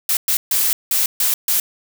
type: noise bursts at uneven times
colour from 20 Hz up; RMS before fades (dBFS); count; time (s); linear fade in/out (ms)
blue; -17; 6; 0.09-0.17 / 0.28-0.37 / 0.51-0.73 / 0.91-1.06 / 1.2-1.34 / 1.48-1.6; 2
effects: none